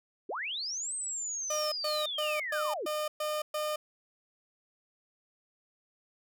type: linear two-way sweep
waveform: sine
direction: up then down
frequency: 293.7 to 8350 to 293.7 Hz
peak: -33 dBFS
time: 0.29-2.86 s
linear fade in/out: 5 ms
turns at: 0.94 s
type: tone bursts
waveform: 30% pulse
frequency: 607 Hz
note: D#5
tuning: 43 cents flat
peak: -28 dBFS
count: 7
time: 1.5-3.76 s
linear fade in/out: 5 ms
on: 220 ms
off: 120 ms
effects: none